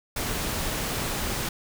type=noise; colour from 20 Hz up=pink; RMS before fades=-29 dBFS; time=0.16-1.49 s; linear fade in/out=5 ms; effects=none